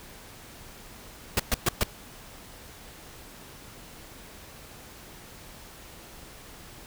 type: noise bursts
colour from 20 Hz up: pink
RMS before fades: -23 dBFS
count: 4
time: 1.37-1.834 s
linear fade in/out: 2 ms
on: 26 ms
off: 120 ms
effects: pink hiss -47 dBFS RMS until 6.86 s